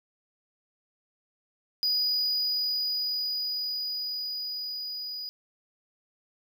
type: tone with level ramp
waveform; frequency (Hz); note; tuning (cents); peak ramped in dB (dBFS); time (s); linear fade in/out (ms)
triangle; 4929; D#8; -17; -22 to -33; 1.83-5.29; 0
effects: none